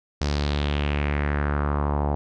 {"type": "tone with low-pass filter sweep", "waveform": "sawtooth", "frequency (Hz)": 72.7, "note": "D2", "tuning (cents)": -17, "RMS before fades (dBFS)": -24, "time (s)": [0.21, 2.15], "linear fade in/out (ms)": 0, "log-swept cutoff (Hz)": [5400, 790], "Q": 2.9, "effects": []}